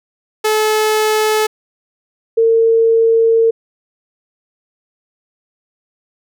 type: tone pair in turn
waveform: sawtooth / sine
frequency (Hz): 431.2 / 454.3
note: A4 / A#4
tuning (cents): -35 / -45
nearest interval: minor second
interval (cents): 90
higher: second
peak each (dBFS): -8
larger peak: neither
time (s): 0.44-1.47 / 2.37-3.51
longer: second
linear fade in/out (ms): 10
effects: none